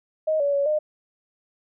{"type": "tone with pitch steps", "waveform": "sine", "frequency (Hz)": [626, 569, 563, 609], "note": ["D#5", "C#5", "C#5", "D#5"], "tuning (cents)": [10, 45, 27, -37], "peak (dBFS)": -19, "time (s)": [0.27, 0.79], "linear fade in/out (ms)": 10, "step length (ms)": 130, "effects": []}